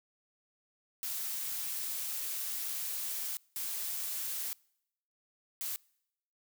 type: noise bursts at uneven times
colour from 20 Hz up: blue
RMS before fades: -37 dBFS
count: 3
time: 1.03-3.37 / 3.56-4.53 / 5.61-5.76 s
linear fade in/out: 0 ms
effects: noise-tail reverb RT60 0.8 s tail -26 dB re dry